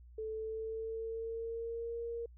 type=tone with pitch glide; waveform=sine; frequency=437.7 to 466.4 Hz; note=A4 to A#4; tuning=-9 to +1 cents; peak=-37 dBFS; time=0.18-2.26 s; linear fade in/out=5 ms; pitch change=+110 cents; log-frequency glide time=0.3-1.99 s; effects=added 60 Hz sine -53 dBFS peak until 2.37 s